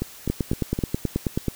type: two click trains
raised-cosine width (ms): 3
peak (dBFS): -9 / -12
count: 12 / 4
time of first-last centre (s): 0.3-1.483 / 0.02-0.789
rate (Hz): 9.3 / 3.9
effects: white hiss -44 dBFS RMS until 1.55 s